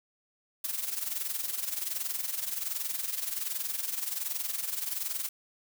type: noise with amplitude modulation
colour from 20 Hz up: blue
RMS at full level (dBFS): -31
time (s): 0.64-5.29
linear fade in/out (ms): 5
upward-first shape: sine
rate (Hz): 21.3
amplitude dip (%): 70
effects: none